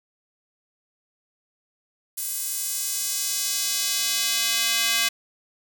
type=tone with high-pass filter sweep; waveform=square; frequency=229.3 Hz; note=A#3; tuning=28 cents flat; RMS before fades=-25 dBFS; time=2.17-5.09 s; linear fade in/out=10 ms; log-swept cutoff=9900 to 2500 Hz; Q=0.98; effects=none